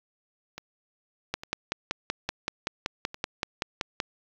two click trains, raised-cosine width 0.2 ms, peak -21 / -10 dBFS, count 4 / 15, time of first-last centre 0.58-3.144 / 1.34-4.002 s, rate 1.17 / 5.26 Hz, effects low-pass 6000 Hz 12 dB/octave + 7-bit

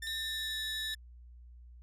sawtooth tone with pitch glide, 1793 to 1762.2 Hz, A6 to A6, +32 to +2 cents, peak -35 dBFS, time 0.02-0.95 s, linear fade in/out 5 ms, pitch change -30 cents, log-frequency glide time 0.15-0.62 s
triangle tone, 3822 Hz, A#7, 43 cents sharp, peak -35 dBFS, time 0.07-0.94 s, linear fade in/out 0 ms
effects added 60 Hz sine -50 dBFS peak until 1.82 s + resampled to 32000 Hz

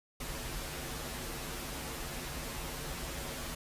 pink noise with comb filter, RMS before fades -40 dBFS, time 0.2-3.55 s, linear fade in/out 5 ms, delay 10 ms, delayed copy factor -0.8, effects resampled to 32000 Hz

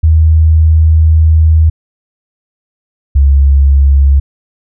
sine tone pair in turn, 79.4 / 69.25 Hz, D#2 / C#2, +36 / -1 cents, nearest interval major second, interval 237 cents, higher first, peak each -3 dBFS, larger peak neither, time 0.03-1.7 / 3.15-4.2 s, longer first, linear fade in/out 10 ms, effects none

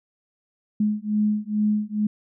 sine beating tone pair, 209.9 / 212.2 Hz, G#3 / G#3, +19 / +38 cents, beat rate 2.3 Hz, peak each -23 dBFS, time 0.8-2.07 s, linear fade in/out 5 ms, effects none

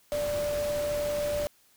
sine tone in noise, 587.3 Hz, D5, in tune, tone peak -27 dBFS, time 0.12-1.47 s, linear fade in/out 0 ms, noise pink, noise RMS -38 dBFS, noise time 0.12-1.47 s, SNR +8 dB, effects white hiss -63 dBFS RMS until 1.76 s

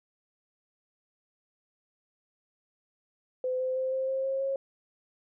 sine tone with pitch steps, 510 / 515.3 / 520.7 / 526.2 / 531.7 / 537.2 / 542.8 Hz, C5 / C5 / C5 / C5 / C5 / C5 / C#5, -44 / -27 / -8 / +10 / +28 / +46 / -36 cents, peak -27 dBFS, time 3.44-4.56 s, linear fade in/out 2 ms, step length 160 ms, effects none

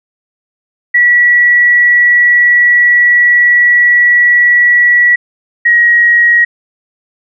sine tone pair in turn, 1939 / 1896.9 Hz, B6 / A#6, -32 / +30 cents, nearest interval unison, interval 38 cents, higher first, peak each -4 dBFS, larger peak neither, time 0.94-5.16 / 5.65-6.45 s, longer first, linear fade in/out 10 ms, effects none

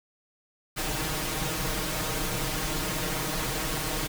pink noise with comb filter, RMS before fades -30 dBFS, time 0.76-4.08 s, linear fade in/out 20 ms, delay 6.4 ms, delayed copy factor +1, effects none

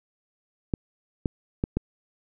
clicks, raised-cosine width 3 ms, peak -11 dBFS, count 4, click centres 0.738 / 1.258 / 1.639 / 1.77 s, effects none

